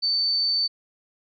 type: tone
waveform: sine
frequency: 4543 Hz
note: C#8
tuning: 42 cents sharp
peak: -20 dBFS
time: 0.02-0.68 s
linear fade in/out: 20 ms
effects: none